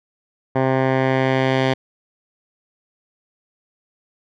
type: tone with low-pass filter sweep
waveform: 10% pulse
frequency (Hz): 131.8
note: C3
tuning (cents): +13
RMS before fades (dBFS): -18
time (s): 0.55-1.74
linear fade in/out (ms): 10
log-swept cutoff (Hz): 1300 to 3400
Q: 1.2
effects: none